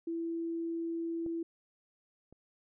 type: tone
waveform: sine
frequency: 332.8 Hz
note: E4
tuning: 17 cents sharp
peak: -33 dBFS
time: 0.07-1.43 s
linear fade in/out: 5 ms
type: clicks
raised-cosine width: 2 ms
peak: -34 / -41 dBFS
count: 2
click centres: 1.263 / 2.326 s
effects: none